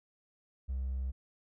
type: tone with hard clipping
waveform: triangle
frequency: 65.2 Hz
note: C2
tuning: 5 cents flat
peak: -32 dBFS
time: 0.68-1.12 s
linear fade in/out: 20 ms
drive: 2 dB
effects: none